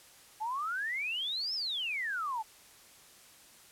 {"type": "exponential two-way sweep", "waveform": "sine", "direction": "up then down", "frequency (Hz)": [839, 5400, 839], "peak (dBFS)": -32, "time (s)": [0.4, 2.43], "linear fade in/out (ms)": 20, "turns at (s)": 1.54, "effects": ["white hiss -57 dBFS RMS until 3.71 s", "low-pass 12000 Hz 12 dB/octave"]}